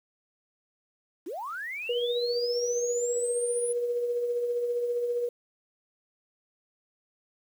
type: linear sweep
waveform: sine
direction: up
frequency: 280.6 to 10010 Hz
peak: -33 dBFS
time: 1.26-3.73 s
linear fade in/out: 10 ms
type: tone with tremolo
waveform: sine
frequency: 481.2 Hz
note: B4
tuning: 45 cents flat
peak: -24 dBFS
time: 1.89-5.29 s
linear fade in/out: 5 ms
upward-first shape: triangle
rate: 15 Hz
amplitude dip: 45%
effects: 9-bit